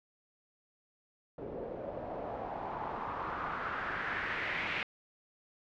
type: noise with low-pass filter sweep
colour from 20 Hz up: white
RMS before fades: -38 dBFS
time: 1.38-4.83 s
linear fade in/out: 2 ms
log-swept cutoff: 450 to 2400 Hz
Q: 2.9
effects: low-pass 4000 Hz 12 dB/octave